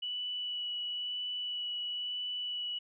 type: tone with vibrato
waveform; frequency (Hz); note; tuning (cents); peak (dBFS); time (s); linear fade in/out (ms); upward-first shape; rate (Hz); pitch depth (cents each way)
sine; 2953; F#7; -4; -34; 0.02-2.79; 10; sine; 1; 10
effects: none